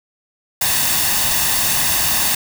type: noise with comb filter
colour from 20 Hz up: white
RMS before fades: -17 dBFS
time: 0.61-2.35 s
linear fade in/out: 5 ms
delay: 1.1 ms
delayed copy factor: +0.55
effects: none